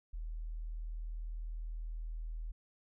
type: tone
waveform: sine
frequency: 40.07 Hz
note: E1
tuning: 48 cents flat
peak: -38 dBFS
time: 0.13-2.52 s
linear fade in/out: 10 ms
effects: none